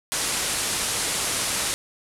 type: low-pass noise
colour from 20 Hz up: white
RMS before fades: -26 dBFS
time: 0.12-1.74 s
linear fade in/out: 0 ms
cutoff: 11000 Hz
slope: 48 dB/octave
effects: none